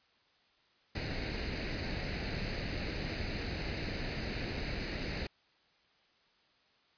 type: noise with comb filter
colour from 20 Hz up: pink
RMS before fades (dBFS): -37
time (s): 0.95-5.27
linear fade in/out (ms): 5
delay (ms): 0.45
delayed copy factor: +0.65
effects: white hiss -69 dBFS RMS until 6.97 s + resampled to 11025 Hz